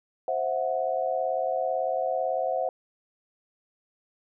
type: tone cluster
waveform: sine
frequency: 524 / 656 / 734 Hz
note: C5 / E5 / F#5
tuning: +2 / -9 / -14 cents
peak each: -29 dBFS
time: 0.28-2.69 s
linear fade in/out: 2 ms
effects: none